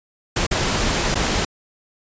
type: noise with dropouts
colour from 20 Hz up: pink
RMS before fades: -20 dBFS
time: 0.36-1.45 s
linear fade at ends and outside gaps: 5 ms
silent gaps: 0.467-0.511 / 1.145-1.154 s
effects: resampled to 16000 Hz